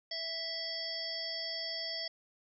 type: harmonic tone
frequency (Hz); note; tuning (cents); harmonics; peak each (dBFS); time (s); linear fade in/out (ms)
659.3; E5; 0; 1 / 3 / 5 / 7 / 8; -45 / -45 / -46 / -40 / -40; 0.11-2.08; 5
effects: none